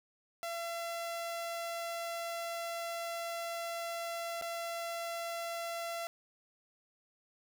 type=tone with dropouts; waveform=sawtooth; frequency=677 Hz; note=E5; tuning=46 cents sharp; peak=-33 dBFS; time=0.43-6.07 s; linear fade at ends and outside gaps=0 ms; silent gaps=4.413-4.422 s; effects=11-bit